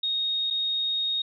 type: tone with dropouts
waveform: sine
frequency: 3729 Hz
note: A#7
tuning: in tune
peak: -24 dBFS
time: 0.03-1.22 s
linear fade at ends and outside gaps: 5 ms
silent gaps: 0.503-0.507 s
effects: none